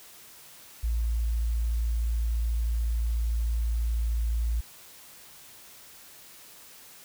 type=tone; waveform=sine; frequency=56.9 Hz; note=A#1; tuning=41 cents flat; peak=-24 dBFS; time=0.83-4.61 s; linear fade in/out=10 ms; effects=white hiss -50 dBFS RMS until 7.04 s